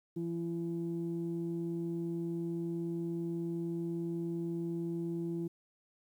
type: tone pair together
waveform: sine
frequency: 168.7 / 337.4 Hz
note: E3 / E4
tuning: +40 / +40 cents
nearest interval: octave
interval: 1200 cents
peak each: -36 / -35 dBFS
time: 0.16-5.48 s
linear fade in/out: 10 ms
effects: tanh soft clip ceiling -28 dBFS + 11-bit